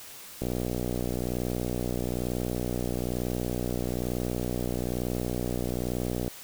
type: click train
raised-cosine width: 2 ms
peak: -17 dBFS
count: 359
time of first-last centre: 0.42-6.279 s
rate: 61.1 Hz
effects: white hiss -45 dBFS RMS until 6.43 s